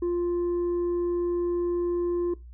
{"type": "tone with tanh clipping", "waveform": "sine", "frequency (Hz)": 349.2, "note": "F4", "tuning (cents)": 0, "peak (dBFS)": -24, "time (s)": [0.02, 2.34], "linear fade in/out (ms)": 5, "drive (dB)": 2, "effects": ["noise-tail reverb RT60 0.2 s tail -19 dB re dry", "added 60 Hz sine -42 dBFS peak until 2.53 s"]}